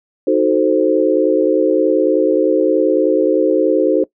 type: chord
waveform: sine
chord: D# diminished seventh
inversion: none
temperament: equal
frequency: 311.1 / 370 / 440 / 523.3 Hz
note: D#4 / F#4 / A4 / C5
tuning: 0 / 0 / 0 / 0 cents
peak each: -16 dBFS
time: 0.27-4.04 s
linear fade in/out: 5 ms
effects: noise-tail reverb RT60 0.1 s tail -20 dB re dry